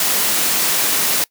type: high-pass noise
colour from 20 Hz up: white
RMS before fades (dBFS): -17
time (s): 0-1.24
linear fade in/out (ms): 2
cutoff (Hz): 140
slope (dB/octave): 24
effects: noise-tail reverb RT60 0.1 s tail -24 dB re dry